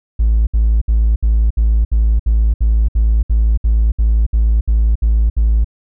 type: tone bursts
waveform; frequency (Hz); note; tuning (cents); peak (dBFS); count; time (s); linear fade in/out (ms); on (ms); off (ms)
triangle; 55; A1; 0; -6; 16; 0.19-5.645; 10; 280; 65
effects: tanh soft clip ceiling -5 dBFS